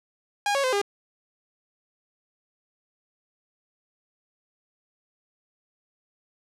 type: tone with pitch steps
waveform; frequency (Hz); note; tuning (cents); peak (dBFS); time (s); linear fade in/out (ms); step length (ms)
sawtooth; 816 / 554 / 514 / 404.4; G#5 / C#5 / C5 / G#4; -31 / -1 / -31 / -46; -18; 0.46-0.816; 2; 89
effects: low-pass 9000 Hz 12 dB/octave